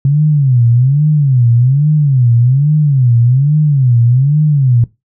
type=tone with vibrato; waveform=sine; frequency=134.1 Hz; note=C3; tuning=43 cents sharp; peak=-6 dBFS; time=0.05-4.84 s; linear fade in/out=2 ms; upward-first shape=sine; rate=1.2 Hz; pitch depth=230 cents each way; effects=noise-tail reverb RT60 0.2 s tail -18 dB re dry